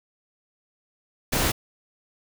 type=noise; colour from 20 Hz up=pink; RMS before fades=-23 dBFS; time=1.32-1.52 s; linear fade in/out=10 ms; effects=none